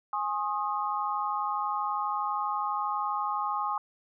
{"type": "chord", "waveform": "sine", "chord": "Ab major", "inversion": "none", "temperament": "equal with one note detuned", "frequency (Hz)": [830.6, 1072.2, 1244.5], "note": ["Ab5", "C6", "Eb6"], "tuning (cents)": [0, 42, 0], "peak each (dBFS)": -32, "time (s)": [0.13, 3.78], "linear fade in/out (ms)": 2, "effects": []}